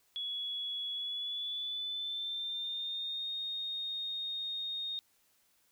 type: tone with pitch glide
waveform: sine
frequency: 3375 to 3702 Hz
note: G#7 to A#7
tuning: +27 to -13 cents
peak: -35 dBFS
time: 0.16-4.99 s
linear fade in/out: 0 ms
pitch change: +160 cents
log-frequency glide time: 0.94-3.3 s
effects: white hiss -71 dBFS RMS until 5.71 s